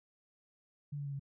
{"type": "tone with pitch steps", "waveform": "sine", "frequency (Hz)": [145, 142.84, 140.71, 138.61], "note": ["D3", "D3", "C#3", "C#3"], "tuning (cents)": [-22, -48, 26, 0], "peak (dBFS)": -37, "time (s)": [0.92, 1.196], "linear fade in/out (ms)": 10, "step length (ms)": 69, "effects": []}